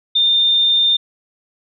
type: tone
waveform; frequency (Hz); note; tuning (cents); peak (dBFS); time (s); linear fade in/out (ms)
sine; 3614; A7; +46; -11; 0.15-0.97; 10
effects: none